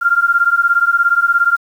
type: beating tone pair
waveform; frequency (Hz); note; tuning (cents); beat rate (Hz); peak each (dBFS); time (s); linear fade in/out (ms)
sine; 1384 / 1401; F6 / F6; -16 / +5; 17; -13; 0.01-1.57; 20
effects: 7-bit